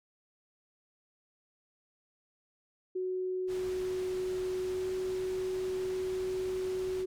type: tone with pitch glide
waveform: sine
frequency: 370 to 372.6 Hz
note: F#4 to F#4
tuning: 0 to +12 cents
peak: -31 dBFS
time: 2.95-7.06 s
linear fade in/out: 10 ms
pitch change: +12 cents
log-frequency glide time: 4.71-4.88 s
type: low-pass noise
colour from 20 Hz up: pink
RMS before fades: -48 dBFS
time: 3.47-7.06 s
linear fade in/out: 50 ms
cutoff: 9000 Hz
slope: 12 dB/octave
effects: none